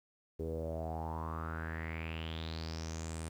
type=tone with low-pass filter sweep; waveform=sawtooth; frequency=80.8 Hz; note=E2; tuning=34 cents flat; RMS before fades=-40 dBFS; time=0.39-3.29 s; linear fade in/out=10 ms; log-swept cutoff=420 to 9300 Hz; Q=6.7; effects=11-bit